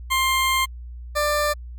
20% pulse tone pair in turn, 1056 / 592.7 Hz, C6 / D5, +16 / +16 cents, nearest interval minor seventh, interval 1000 cents, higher first, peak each -13 / -14 dBFS, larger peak first, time 0.1-0.66 / 1.15-1.54 s, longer first, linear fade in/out 20 ms, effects added 60 Hz sine -33 dBFS peak until 1.78 s + MP3 96 kbps

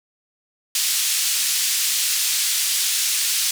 white band-pass noise, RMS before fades -21 dBFS, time 0.75-3.51 s, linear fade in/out 2 ms, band 2900 to 9400 Hz, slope 12 dB/octave, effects none

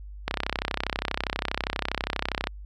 click train, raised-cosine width 0.3 ms, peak -9 dBFS, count 72, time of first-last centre 0.28-2.471 s, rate 32.4 Hz, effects added 50 Hz sine -38 dBFS peak until 2.65 s

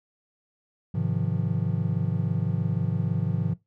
triangle chord, F minor seventh, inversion first, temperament just, 104.77 / 130.96 / 157.15 / 174.61 Hz, Ab2 / C3 / Eb3 / F3, +16 / +2 / +18 / 0 cents, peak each -27 dBFS, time 0.94-3.54 s, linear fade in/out 10 ms, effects noise-tail reverb RT60 0.2 s tail -20 dB re dry

